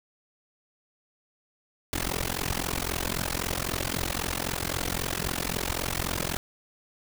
pink noise with amplitude modulation, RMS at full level -26 dBFS, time 1.93-6.37 s, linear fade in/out 0 ms, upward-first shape sine, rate 43.8 Hz, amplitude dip 100%, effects none

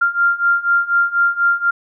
sine beating tone pair, 1391 / 1395.1 Hz, F6 / F6, -7 / -2 cents, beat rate 4.1 Hz, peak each -17 / -15 dBFS, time 0.01-1.71 s, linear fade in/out 10 ms, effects none

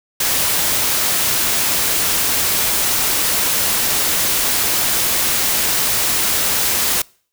white noise, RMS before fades -17 dBFS, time 0.2-7.02 s, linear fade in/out 5 ms, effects noise-tail reverb RT60 0.5 s tail -26 dB re dry

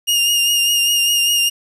sawtooth tone with vibrato, 2831 Hz, F7, 23 cents sharp, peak -10 dBFS, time 0.07-1.5 s, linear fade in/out 20 ms, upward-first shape sine, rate 5 Hz, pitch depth 27 cents each way, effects resampled to 32000 Hz + 8-bit

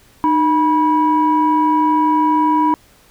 sine tone pair together, 305.4 / 974 Hz, D#4 / B5, -32 / -24 cents, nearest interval octave + minor sixth, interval 2008 cents, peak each -14 / -12 dBFS, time 0.24-2.74 s, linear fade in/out 0 ms, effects tanh soft clip ceiling -6 dBFS + pink hiss -50 dBFS RMS until 3.1 s

